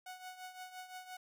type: tone with tremolo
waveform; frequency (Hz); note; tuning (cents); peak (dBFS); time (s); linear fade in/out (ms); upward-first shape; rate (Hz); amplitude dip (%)
sawtooth; 738; F#5; -5; -40; 0.06-1.17; 5; triangle; 5.8; 75
effects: none